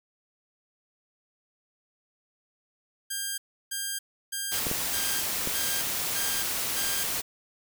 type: tone bursts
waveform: 5% pulse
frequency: 1600 Hz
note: G6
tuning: 35 cents sharp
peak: -19 dBFS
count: 7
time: 3.1-7.04 s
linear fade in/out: 10 ms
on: 280 ms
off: 330 ms
type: noise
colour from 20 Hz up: white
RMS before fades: -30 dBFS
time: 4.51-7.22 s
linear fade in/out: 20 ms
type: clicks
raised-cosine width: 2 ms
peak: -19 dBFS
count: 3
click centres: 4.668 / 4.714 / 5.474 s
effects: none